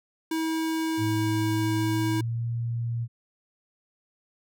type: tone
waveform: square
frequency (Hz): 321.6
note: E4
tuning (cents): -43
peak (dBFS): -26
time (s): 0.31-2.21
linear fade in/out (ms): 5
type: tone with pitch glide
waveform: sine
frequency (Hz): 110 to 117.22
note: A2 to A#2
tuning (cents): 0 to +10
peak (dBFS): -26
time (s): 0.97-3.08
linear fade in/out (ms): 50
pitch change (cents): +110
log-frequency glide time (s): 1.5-2.47
effects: none